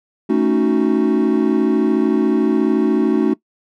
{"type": "chord", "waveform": "triangle", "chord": "D# half-diminished seventh", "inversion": "second", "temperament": "equal", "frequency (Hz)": [220, 277.2, 311.1, 370], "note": ["A3", "C#4", "D#4", "F#4"], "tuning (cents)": [0, 0, 0, 0], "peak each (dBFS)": -16, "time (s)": [0.29, 3.34], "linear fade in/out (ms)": 10, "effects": ["noise-tail reverb RT60 0.1 s tail -20 dB re dry", "tanh soft clip ceiling -2 dBFS"]}